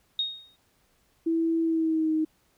sine tone with exponential decay, 3729 Hz, A#7, in tune, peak -22 dBFS, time 0.19-0.56 s, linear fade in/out 2 ms, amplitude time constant 79 ms
sine tone with pitch glide, 328.5 to 313.7 Hz, E4 to D#4, -6 to +14 cents, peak -22 dBFS, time 1.26-2.25 s, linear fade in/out 10 ms, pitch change -80 cents, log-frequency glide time 1.62-2.13 s
effects pink hiss -67 dBFS RMS until 2.57 s

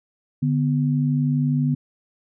sine tone pair together, 146.83 / 246.9 Hz, D3 / B3, 0 / 0 cents, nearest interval major sixth, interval 900 cents, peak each -19 / -22 dBFS, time 0.42-1.75 s, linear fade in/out 10 ms, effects none

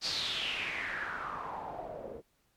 white noise with low-pass filter sweep, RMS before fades -37 dBFS, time 0.01-2.22 s, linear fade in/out 50 ms, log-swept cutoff 4900 to 450 Hz, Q 5.3, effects pink hiss -73 dBFS RMS until 2.56 s + MP3 96 kbps

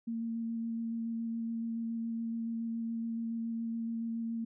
sine tone with vibrato, 228.9 Hz, A#3, 31 cents flat, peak -33 dBFS, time 0.07-4.45 s, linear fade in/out 10 ms, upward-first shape square, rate 7.1 Hz, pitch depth 9 cents each way, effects none

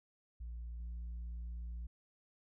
sine tone with level steps, 58.27 Hz, A#1, in tune, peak -40 / -38 dBFS, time 0.4-1.87 s, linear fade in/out 10 ms, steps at 0.8 s, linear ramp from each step 2 ms, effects tanh soft clip ceiling -40 dBFS

